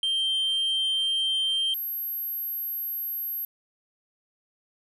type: tone pair in turn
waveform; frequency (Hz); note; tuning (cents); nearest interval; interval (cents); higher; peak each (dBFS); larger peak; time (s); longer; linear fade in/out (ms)
sine; 3149 / 12560; G7 / G9; +7 / +2; 2 octaves; 2395; second; -20 / -28; first; 0.03-1.74 / 1.74-3.45; neither; 2
effects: tanh soft clip ceiling -22 dBFS